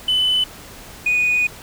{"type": "tone pair in turn", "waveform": "sine", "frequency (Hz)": [3011, 2473], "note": ["F#7", "D#7"], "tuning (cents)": [30, -11], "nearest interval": "minor third", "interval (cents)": 341, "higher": "first", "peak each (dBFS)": -13, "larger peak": "neither", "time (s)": [[0.08, 0.44], [1.06, 1.47]], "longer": "second", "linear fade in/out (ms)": 5, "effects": ["tanh soft clip ceiling -12 dBFS", "pink hiss -39 dBFS RMS until 1.62 s"]}